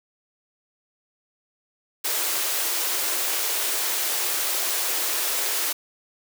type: high-pass noise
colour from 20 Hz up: white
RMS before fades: -25 dBFS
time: 2.04-5.73 s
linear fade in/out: 10 ms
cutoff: 310 Hz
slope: 96 dB/octave
effects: none